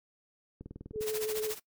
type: click train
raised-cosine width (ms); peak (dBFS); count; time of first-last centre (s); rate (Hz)
3; -31; 9; 0.61-1.01; 20
type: tone with vibrato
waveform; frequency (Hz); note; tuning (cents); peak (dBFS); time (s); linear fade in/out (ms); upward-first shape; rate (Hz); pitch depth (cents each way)
sine; 431.8; A4; -33; -31; 0.93-1.55; 50; sine; 12; 20
type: noise with tremolo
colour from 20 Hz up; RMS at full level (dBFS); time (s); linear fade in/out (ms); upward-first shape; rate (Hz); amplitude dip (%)
white; -36; 1-1.6; 50; sine; 14; 80
effects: noise-tail reverb RT60 0.1 s tail -20 dB re dry